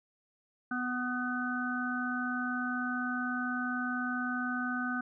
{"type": "harmonic tone with a mistuned harmonic", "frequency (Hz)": 248.6, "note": "B3", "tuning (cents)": 12, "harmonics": [1, 3, 5, 6], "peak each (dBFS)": [-34, -42, -39, -35], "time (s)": [0.71, 5.01], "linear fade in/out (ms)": 5, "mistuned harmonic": 6, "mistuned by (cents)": 18, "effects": []}